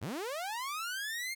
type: linear sweep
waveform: sawtooth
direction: up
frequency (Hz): 73.42 to 2159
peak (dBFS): -32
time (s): 0.01-1.35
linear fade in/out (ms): 20
effects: 12-bit